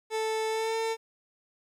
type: tone with pitch glide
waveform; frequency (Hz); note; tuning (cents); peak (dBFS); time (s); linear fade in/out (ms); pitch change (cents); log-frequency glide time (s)
30% pulse; 440 to 449.8; A4 to A4; 0 to +38; -25; 0.1-0.97; 50; +38; 0.49-0.75
effects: low-pass 10000 Hz 12 dB/octave + 11-bit